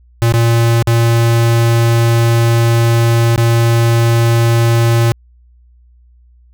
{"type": "tone with dropouts", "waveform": "square", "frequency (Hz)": 116.3, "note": "A#2", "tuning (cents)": -4, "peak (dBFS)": -9, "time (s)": [0.22, 5.12], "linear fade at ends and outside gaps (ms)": 0, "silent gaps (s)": [[0.323, 0.339], [0.825, 0.873], [3.36, 3.378]], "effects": ["added 60 Hz sine -43 dBFS peak until 6.53 s"]}